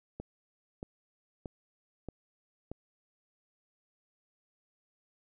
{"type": "click train", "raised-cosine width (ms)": 2, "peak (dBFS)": -26, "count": 5, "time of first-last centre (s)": [0.2, 2.716], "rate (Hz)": 1.59, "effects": []}